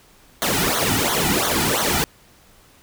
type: noise with flanger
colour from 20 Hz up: pink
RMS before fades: -20 dBFS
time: 0.42-2.04 s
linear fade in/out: 0 ms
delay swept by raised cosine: 0.39 to 1.89 ms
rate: 2.9 Hz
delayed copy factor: -0.95
effects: pink hiss -52 dBFS RMS until 2.82 s